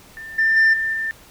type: tone with level steps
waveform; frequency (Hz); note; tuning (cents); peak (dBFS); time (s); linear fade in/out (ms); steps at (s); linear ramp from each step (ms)
sine; 1788; A6; +27; -32 / -13 / -9 / -19 / -21; 0.17-1.11; 0; 0.38 / 0.56 / 0.73 / 0.93; 10
effects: tanh soft clip ceiling -10 dBFS + pink hiss -47 dBFS RMS until 1.3 s